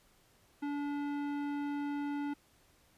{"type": "tone with tanh clipping", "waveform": "sine", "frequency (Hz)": 288, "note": "D4", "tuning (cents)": -34, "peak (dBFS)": -36, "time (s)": [0.62, 2.34], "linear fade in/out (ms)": 10, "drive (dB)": 16, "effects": ["pink hiss -67 dBFS RMS until 2.97 s", "resampled to 32000 Hz"]}